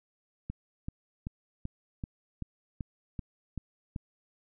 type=click train; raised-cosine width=5 ms; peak=-23 dBFS; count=10; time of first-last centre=0.5-3.962 s; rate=2.6 Hz; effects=none